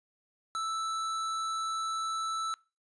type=tone with tanh clipping; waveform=sine; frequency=1318.5 Hz; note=E6; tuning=in tune; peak=-33 dBFS; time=0.55-2.54 s; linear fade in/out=0 ms; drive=18 dB; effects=noise-tail reverb RT60 0.3 s tail -23 dB re dry + resampled to 22050 Hz